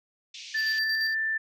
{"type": "band-pass noise", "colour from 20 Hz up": "pink", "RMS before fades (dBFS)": -43, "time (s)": [0.34, 0.79], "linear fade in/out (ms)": 5, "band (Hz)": [2400, 6300], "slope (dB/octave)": 48}
{"type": "tone with pitch glide", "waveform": "sine", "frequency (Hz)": [1760, 1772.2], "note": ["A6", "A6"], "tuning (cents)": [0, 12], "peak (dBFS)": -25, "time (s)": [0.54, 1.38], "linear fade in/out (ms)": 10, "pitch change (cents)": 12, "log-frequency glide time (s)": [0.82, 1.03]}
{"type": "tone with tremolo", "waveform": "triangle", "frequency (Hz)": 4699, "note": "D8", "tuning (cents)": 0, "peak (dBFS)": -27, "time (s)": [0.55, 1.15], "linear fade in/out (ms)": 50, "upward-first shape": "square", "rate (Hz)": 8.7, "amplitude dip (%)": 55}
{"effects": []}